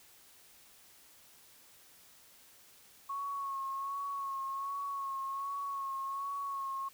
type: tone with vibrato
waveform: sine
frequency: 1100 Hz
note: C#6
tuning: 14 cents flat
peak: -35 dBFS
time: 3.09-6.89 s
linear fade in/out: 10 ms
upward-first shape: sine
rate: 1.3 Hz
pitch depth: 32 cents each way
effects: white hiss -60 dBFS RMS until 6.93 s